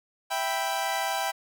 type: chord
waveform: sawtooth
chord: E minor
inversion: none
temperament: equal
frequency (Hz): 659.3 / 784 / 987.8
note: E5 / G5 / B5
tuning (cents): 0 / 0 / 0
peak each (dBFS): -29 / -25 / -29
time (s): 0.3-1.32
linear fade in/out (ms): 20
effects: none